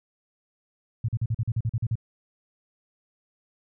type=tone bursts; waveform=sine; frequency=113.5 Hz; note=A#2; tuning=46 cents flat; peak=-22 dBFS; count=11; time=1.04-1.955 s; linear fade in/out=5 ms; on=45 ms; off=42 ms; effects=none